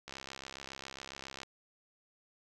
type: click train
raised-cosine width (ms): 0.2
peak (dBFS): -26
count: 92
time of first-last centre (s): 0.08-1.432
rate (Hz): 67.3
effects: none